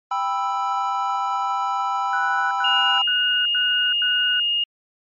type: chord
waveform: triangle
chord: E minor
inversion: first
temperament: just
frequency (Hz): 791.1 / 988.9 / 1318.5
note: G5 / B5 / E6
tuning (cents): +16 / +2 / 0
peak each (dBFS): -23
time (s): 0.11-3.02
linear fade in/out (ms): 5
type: tone bursts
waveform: sine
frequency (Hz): 1480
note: F#6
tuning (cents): 0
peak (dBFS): -22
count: 5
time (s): 2.13-4.398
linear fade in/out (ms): 2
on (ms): 380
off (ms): 92
type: tone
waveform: sine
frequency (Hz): 2846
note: F7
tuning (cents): +32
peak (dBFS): -18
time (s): 2.64-4.64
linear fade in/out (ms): 5
effects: MP3 32 kbps